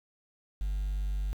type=tone; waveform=sine; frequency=49 Hz; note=G1; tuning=in tune; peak=-26 dBFS; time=0.61-1.33 s; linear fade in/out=0 ms; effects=tanh soft clip ceiling -28 dBFS + 9-bit

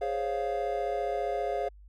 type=chord; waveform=triangle; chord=Db major seventh; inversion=second; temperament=equal with one note detuned; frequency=415.3 / 523.3 / 558.2 / 698.5 Hz; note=Ab4 / C5 / Db5 / F5; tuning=0 / 0 / +12 / 0 cents; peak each=-32 / -34 / -33 / -30 dBFS; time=0.01-1.69 s; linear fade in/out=10 ms; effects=added 50 Hz sine -49 dBFS peak until 1.88 s

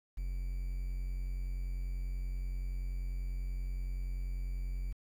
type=tone with quantisation; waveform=triangle; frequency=45.19 Hz; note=F#1; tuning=40 cents flat; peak=-32 dBFS; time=0.17-4.93 s; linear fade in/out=10 ms; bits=10; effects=none

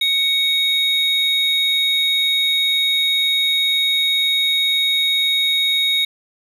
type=tone pair together; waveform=triangle; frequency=2230 / 3758 Hz; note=C#7 / A#7; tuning=+10 / +13 cents; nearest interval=major sixth; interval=903 cents; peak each=-21 / -14 dBFS; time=0.01-6.05 s; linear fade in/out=5 ms; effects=none

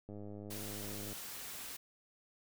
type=click train; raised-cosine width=2 ms; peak=-35 dBFS; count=108; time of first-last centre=0.09-1.129 s; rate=103 Hz
type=noise; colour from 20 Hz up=white; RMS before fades=-46 dBFS; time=0.5-1.77 s; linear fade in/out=10 ms
effects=none

